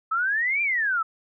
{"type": "exponential two-way sweep", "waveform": "sine", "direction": "up then down", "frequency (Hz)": [1280, 2409, 1280], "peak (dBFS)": -21, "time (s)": [0.11, 1.03], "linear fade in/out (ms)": 10, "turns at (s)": 0.62, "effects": []}